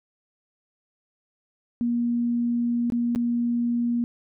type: tone with dropouts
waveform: sine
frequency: 237.9 Hz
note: A#3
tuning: 35 cents sharp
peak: -21 dBFS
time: 1.81-4.04 s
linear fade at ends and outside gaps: 0 ms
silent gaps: 2.901-2.922 / 3.15-3.159 s
effects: none